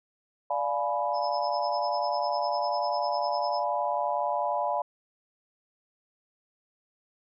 sine chord, D diminished seventh, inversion none, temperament equal with one note detuned, 587.3 / 698.5 / 843.7 / 987.8 Hz, D5 / F5 / Ab5 / Cb6, 0 / 0 / +27 / 0 cents, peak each -31 dBFS, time 0.5-4.82 s, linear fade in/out 5 ms
sine tone with tremolo, 5210 Hz, E8, 21 cents flat, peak -36 dBFS, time 1.13-3.64 s, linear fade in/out 50 ms, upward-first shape sine, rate 10 Hz, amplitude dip 85%
effects none

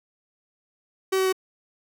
45% pulse tone with pitch steps, 381.3 / 378.7 / 376.1 Hz, G4 / F#4 / F#4, -48 / +40 / +28 cents, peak -20 dBFS, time 1.12-1.327 s, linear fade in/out 10 ms, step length 69 ms, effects none

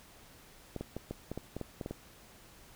clicks, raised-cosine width 2 ms, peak -24 dBFS, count 11, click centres 0.763 / 0.81 / 0.966 / 1.11 / 1.316 / 1.376 / 1.566 / 1.613 / 1.812 / 1.861 / 1.91 s, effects pink hiss -57 dBFS RMS until 2.75 s

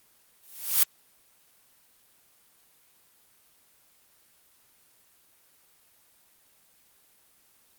blue noise with exponential growth, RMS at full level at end -17 dBFS, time 0.43-0.83 s, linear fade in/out 0 ms, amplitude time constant 86 ms, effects white hiss -62 dBFS RMS until 7.78 s + Opus 24 kbps

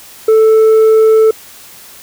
sine tone with tanh clipping, 440 Hz, A4, in tune, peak -5 dBFS, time 0.28-1.31 s, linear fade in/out 5 ms, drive 3 dB, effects white hiss -36 dBFS RMS until 2.02 s

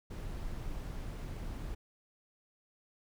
brown noise, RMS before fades -40 dBFS, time 0.1-1.75 s, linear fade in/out 10 ms, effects none

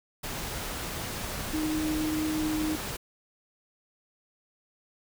sine tone in noise, 310 Hz, D#4, 6 cents flat, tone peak -27 dBFS, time 1.53-2.76 s, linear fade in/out 10 ms, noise pink, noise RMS -35 dBFS, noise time 0.23-2.97 s, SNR +5 dB, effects none

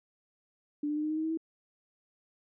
sine tone with pitch steps, 294.3 / 298.4 / 302.6 / 306.8 / 311.1 / 315.4 / 319.8 / 324.3 Hz, D4 / D4 / D#4 / D#4 / D#4 / D#4 / D#4 / E4, +4 / +28 / -48 / -24 / 0 / +24 / +48 / -28 cents, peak -29 dBFS, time 0.83-1.374 s, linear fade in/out 5 ms, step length 68 ms, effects none

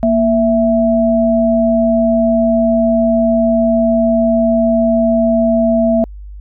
sine tone pair together, 233.3 / 660 Hz, A#3 / E5, +2 / +2 cents, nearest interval octave + tritone, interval 1800 cents, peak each -12 dBFS, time 0.03-6.04 s, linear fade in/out 0 ms, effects added 50 Hz sine -28 dBFS peak until 6.4 s

